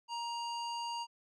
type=tone with low-pass filter; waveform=square; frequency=940 Hz; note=A#5; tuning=14 cents sharp; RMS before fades=-39 dBFS; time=0.08-1.07 s; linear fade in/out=50 ms; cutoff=5500 Hz; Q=1.8; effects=none